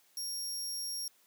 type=tone; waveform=25% pulse; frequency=5580 Hz; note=F8; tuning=2 cents flat; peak=-31 dBFS; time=0.17-1.08 s; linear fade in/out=2 ms; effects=white hiss -67 dBFS RMS until 1.26 s + high-pass 200 Hz 12 dB/octave